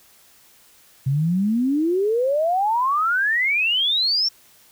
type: exponential sweep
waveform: sine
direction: up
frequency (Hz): 130 to 5560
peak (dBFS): -17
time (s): 1.06-4.29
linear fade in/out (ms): 10
effects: white hiss -53 dBFS RMS until 4.71 s